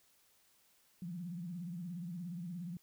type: tone with vibrato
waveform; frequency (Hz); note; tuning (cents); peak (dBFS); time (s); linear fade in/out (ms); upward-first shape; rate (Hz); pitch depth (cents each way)
sine; 174.3; F3; -3; -40; 1.02-2.77; 2; sine; 17; 120
effects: white hiss -70 dBFS RMS until 2.82 s

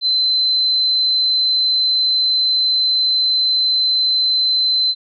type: tone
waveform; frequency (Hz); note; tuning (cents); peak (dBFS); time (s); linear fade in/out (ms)
sine; 4063; B7; +48; -13; 0.01-4.95; 50
effects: none

